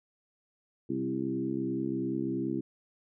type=harmonic tone with a mistuned harmonic; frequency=65.9 Hz; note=C2; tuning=13 cents sharp; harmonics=2 / 3 / 4 / 5 / 6; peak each=-40 / -37 / -34 / -33 / -40 dBFS; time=0.89-2.61 s; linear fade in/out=10 ms; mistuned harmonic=5; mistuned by=+16 cents; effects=none